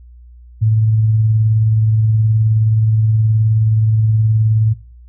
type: tone with tremolo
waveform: sine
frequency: 109.8 Hz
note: A2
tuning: 3 cents flat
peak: -8 dBFS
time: 0.61-4.74 s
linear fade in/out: 20 ms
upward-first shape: triangle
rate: 19 Hz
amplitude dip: 30%
effects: noise-tail reverb RT60 0.4 s tail -21 dB re dry + added 60 Hz sine -37 dBFS peak until 5.08 s